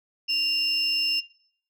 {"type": "tone pair together", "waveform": "sine", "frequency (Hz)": [2794, 5274], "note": ["F7", "E8"], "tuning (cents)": [0, 0], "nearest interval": "major seventh", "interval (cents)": 1100, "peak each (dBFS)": -24, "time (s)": [0.28, 1.21], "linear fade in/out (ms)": 20, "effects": ["noise-tail reverb RT60 0.6 s tail -19 dB re dry", "tanh soft clip ceiling -17 dBFS"]}